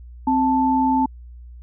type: tone pair together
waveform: sine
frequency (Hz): 261.6 / 880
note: C4 / A5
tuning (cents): 0 / 0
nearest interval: octave + major sixth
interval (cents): 2100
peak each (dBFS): -18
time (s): 0.27-1.06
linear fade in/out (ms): 5
effects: added 60 Hz sine -37 dBFS peak until 1.62 s